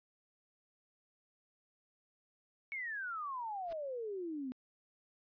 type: exponential sweep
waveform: sine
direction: down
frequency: 2243 to 247.6 Hz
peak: -38 dBFS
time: 2.72-4.52 s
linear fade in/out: 0 ms
type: noise with exponential growth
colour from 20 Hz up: pink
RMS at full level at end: -47 dBFS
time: 3.64-3.73 s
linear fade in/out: 5 ms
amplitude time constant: 18 ms
effects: resampled to 11025 Hz